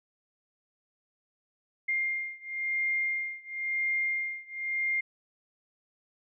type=beating tone pair; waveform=sine; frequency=2113 / 2113.97 Hz; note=C7 / C7; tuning=+16 / +17 cents; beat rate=0.97 Hz; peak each=-31 / -32 dBFS; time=1.88-5.01 s; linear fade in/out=10 ms; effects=none